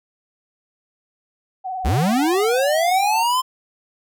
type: tone with vibrato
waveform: sine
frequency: 748 Hz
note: F#5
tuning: 19 cents sharp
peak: -24 dBFS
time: 1.64-3.24 s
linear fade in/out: 20 ms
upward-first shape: sine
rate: 19 Hz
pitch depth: 48 cents each way
type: linear sweep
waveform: square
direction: up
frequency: 50.1 to 1046.5 Hz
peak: -17 dBFS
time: 1.84-3.42 s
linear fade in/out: 20 ms
effects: none